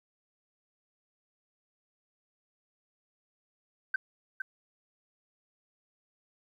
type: tone with echo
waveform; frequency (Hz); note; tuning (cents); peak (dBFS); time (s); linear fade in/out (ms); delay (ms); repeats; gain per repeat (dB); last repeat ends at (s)
sine; 1543; G6; -28; -24; 3.94-3.96; 5; 460; 1; -7; 4.42
effects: tanh soft clip ceiling -20 dBFS + 11-bit